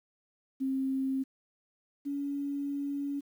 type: tone pair in turn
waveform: sine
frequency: 266.6 / 282.6 Hz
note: C4 / C#4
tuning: +33 / +34 cents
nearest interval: minor second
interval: 101 cents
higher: second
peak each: -28 / -31 dBFS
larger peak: first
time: 0.6-1.24 / 2.05-3.21 s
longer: second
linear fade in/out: 20 ms
effects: 10-bit